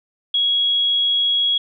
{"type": "tone", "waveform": "sine", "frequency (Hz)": 3322, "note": "G#7", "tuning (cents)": 0, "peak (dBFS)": -15, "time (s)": [0.34, 1.58], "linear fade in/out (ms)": 5, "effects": []}